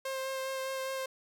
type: tone with vibrato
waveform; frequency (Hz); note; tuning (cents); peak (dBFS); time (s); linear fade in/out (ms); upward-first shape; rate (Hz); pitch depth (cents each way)
sawtooth; 530; C5; +22; -30; 0.05-1.06; 5; sine; 4.9; 13
effects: none